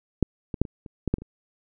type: clicks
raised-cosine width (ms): 3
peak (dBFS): -6 / -17 / -6 / -24 / -27 / -12 / -8 / -26 / -26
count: 9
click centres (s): 0.227 / 0.542 / 0.616 / 0.652 / 0.862 / 1.077 / 1.14 / 1.184 / 1.22
effects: none